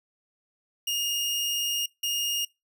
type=tone bursts at uneven times; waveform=sawtooth; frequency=2843 Hz; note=F7; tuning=30 cents sharp; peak=-23 dBFS; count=2; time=0.87-1.86 / 2.03-2.45 s; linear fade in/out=5 ms; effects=noise-tail reverb RT60 0.2 s tail -21 dB re dry